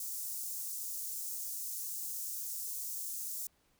white high-pass noise, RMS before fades -40 dBFS, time 0-3.47 s, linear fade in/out 2 ms, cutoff 6100 Hz, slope 24 dB/octave, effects pink hiss -72 dBFS RMS until 3.79 s

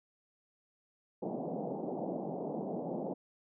pink band-pass noise, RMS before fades -38 dBFS, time 1.22-3.14 s, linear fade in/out 10 ms, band 160 to 790 Hz, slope 48 dB/octave, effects none

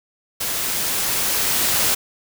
white noise with level ramp, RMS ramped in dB -24 to -18 dBFS, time 0.4-1.95 s, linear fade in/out 10 ms, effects none

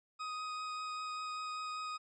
40% pulse tone with vibrato, 1252 Hz, D#6, 10 cents sharp, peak -38 dBFS, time 0.19-1.98 s, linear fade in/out 20 ms, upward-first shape triangle, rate 5.1 Hz, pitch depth 11 cents each way, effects resampled to 16000 Hz

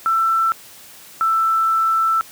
sine tone pair in turn, 1335 / 1327.4 Hz, E6 / E6, +22 / +12 cents, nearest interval unison, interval 10 cents, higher first, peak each -14 dBFS, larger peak neither, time 0.06-0.52 / 1.21-2.21 s, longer second, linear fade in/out 0 ms, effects white hiss -42 dBFS RMS until 2.31 s + high-pass 60 Hz 12 dB/octave

